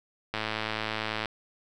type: click train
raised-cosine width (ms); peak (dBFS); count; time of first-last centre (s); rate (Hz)
0.3; -14; 101; 0.34-1.257; 109
effects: none